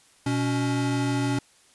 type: tone pair together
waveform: square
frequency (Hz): 122.7 / 281.9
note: B2 / C#4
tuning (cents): -11 / +29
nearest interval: octave + major second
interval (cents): 1440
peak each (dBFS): -27 / -26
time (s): 0.26-1.39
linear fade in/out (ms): 5
effects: white hiss -58 dBFS RMS until 1.74 s + resampled to 24000 Hz